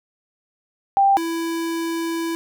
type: tone pair in turn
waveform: sine / square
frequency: 789 / 331.7 Hz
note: G5 / E4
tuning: +11 / +11 cents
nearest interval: octave + minor third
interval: 1500 cents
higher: first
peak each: -12 / -23 dBFS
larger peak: first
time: 0.97-1.17 / 1.17-2.35 s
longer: second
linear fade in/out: 0 ms
effects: none